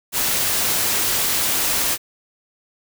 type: noise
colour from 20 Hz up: white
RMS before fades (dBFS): -20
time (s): 0.12-1.98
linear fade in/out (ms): 50
effects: none